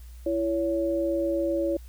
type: tone pair together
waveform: sine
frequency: 334.3 / 562.2 Hz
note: E4 / C#5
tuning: +24 / +24 cents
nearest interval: major sixth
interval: 900 cents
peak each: -26 dBFS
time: 0.26-1.77 s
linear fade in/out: 5 ms
effects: added 60 Hz sine -41 dBFS peak until 1.88 s + white hiss -58 dBFS RMS until 1.88 s